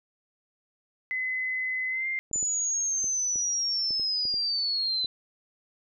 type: tone with pitch glide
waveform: sine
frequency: 2030 to 2099 Hz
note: B6 to C7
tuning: +47 to +5 cents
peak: -27 dBFS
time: 1.11-2.19 s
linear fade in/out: 0 ms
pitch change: +58 cents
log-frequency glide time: 1.89-2.06 s
type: clicks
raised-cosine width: 2 ms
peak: -31 dBFS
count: 10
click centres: 2.313 / 2.359 / 2.428 / 3.043 / 3.358 / 3.907 / 3.997 / 4.253 / 4.341 / 5.046 s
type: linear sweep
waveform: sine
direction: down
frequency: 7040 to 4000 Hz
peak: -25 dBFS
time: 2.33-5.06 s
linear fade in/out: 2 ms
effects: none